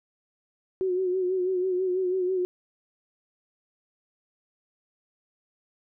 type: tone with vibrato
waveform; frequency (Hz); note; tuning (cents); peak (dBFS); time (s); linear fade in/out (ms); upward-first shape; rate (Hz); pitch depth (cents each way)
sine; 369; F#4; -5; -23; 0.81-2.45; 0; sine; 6.1; 49
effects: none